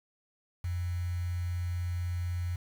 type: tone with quantisation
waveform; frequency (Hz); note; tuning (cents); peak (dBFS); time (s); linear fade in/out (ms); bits
sine; 88; F2; +14; -30; 0.64-2.56; 5; 8
effects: none